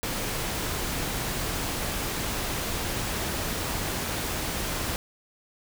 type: noise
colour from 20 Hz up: pink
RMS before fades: -30 dBFS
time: 0.03-4.96 s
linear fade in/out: 0 ms
effects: none